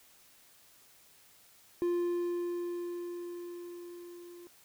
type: tone with level ramp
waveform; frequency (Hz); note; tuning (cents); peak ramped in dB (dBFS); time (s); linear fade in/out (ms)
triangle; 349.2; F4; 0; -25 to -46; 1.82-4.47; 0
effects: white hiss -61 dBFS RMS until 4.64 s